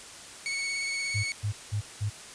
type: tone with vibrato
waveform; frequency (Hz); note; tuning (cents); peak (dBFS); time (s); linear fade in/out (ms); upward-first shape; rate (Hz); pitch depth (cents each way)
sawtooth; 2217; C#7; 0; -26; 0.46-1.32; 0; sine; 17; 17
type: tone bursts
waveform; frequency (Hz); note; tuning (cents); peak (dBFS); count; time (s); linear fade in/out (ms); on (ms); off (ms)
sine; 103.83; G#2; 0; -26; 4; 1.14-2.102; 20; 98; 190
effects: white hiss -45 dBFS RMS until 2.34 s + resampled to 22050 Hz